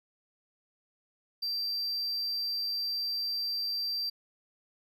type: tone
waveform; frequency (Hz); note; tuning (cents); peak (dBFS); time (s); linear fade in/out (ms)
triangle; 4699; D8; 0; -29; 1.42-4.1; 10
effects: none